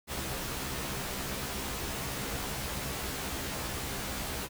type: noise with comb filter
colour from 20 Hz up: pink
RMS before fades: -36 dBFS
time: 0.07-4.49 s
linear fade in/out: 50 ms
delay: 15 ms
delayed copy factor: +0.85
effects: none